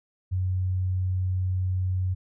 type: tone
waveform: sine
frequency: 92.5 Hz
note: F#2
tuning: in tune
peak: -23 dBFS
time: 0.31-2.15 s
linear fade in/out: 20 ms
effects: none